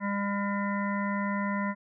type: harmonic tone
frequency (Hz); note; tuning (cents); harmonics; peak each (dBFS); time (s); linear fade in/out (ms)
201.1; G3; +44; 1 / 3 / 5 / 7 / 9 / 10; -29 / -38 / -34 / -40 / -39 / -40; 0-1.75; 50
effects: none